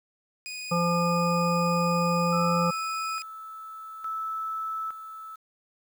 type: tone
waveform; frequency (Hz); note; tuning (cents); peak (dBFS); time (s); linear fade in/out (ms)
20% pulse; 2482; D#7; -5; -30; 0.46-3.22; 0
type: harmonic tone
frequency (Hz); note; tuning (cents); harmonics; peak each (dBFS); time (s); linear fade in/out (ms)
172.4; F3; -22; 1 / 3 / 5 / 7; -25 / -28 / -34 / -27; 0.71-2.71; 10
type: tone with tremolo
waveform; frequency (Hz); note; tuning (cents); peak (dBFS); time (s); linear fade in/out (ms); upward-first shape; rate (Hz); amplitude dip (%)
sine; 1310; E6; -11; -29; 2.32-5.36; 10; square; 0.58; 65
effects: 9-bit